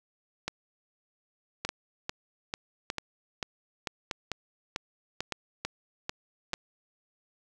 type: two click trains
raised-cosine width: 0.2 ms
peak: -14 / -14 dBFS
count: 6 / 12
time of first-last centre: 0.48-6.533 / 1.65-6.539 s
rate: 0.826 / 2.25 Hz
effects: none